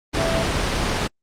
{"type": "tone in noise", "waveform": "sine", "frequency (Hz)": 659.3, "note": "E5", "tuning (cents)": 0, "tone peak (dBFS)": -23, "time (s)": [0.17, 0.44], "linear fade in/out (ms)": 20, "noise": "pink", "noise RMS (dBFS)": -21, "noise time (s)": [0.13, 1.08], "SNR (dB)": -5, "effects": ["low-pass 6000 Hz 12 dB/octave", "Opus 32 kbps"]}